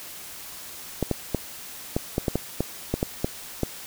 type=clicks; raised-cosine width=2 ms; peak=-9 dBFS; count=12; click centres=1.027 / 1.113 / 1.347 / 1.965 / 2.181 / 2.282 / 2.356 / 2.606 / 2.94 / 3.029 / 3.245 / 3.633 s; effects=white hiss -40 dBFS RMS until 3.86 s